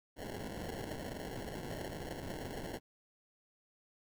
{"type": "noise with sample-and-hold", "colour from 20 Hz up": "blue", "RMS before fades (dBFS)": -43, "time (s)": [0.16, 2.8], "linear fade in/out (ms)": 50, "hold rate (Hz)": 1225, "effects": []}